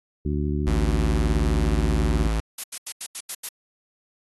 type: harmonic tone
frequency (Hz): 73.42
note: D2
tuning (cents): 0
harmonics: 1 / 2 / 3 / 4 / 5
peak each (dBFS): -25 / -28 / -30 / -31 / -32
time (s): 0.25-2.27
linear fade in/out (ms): 5
type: tone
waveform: square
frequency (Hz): 54.5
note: A1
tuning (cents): -16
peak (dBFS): -22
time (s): 0.67-2.4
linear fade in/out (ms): 0
type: noise bursts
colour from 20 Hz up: blue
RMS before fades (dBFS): -29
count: 7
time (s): 2.58-3.49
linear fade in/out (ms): 5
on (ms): 58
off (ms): 84
effects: AAC 32 kbps